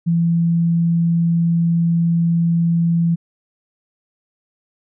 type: tone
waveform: sine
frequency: 168.3 Hz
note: E3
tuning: 36 cents sharp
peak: -13 dBFS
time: 0.06-3.16 s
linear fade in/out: 20 ms
effects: none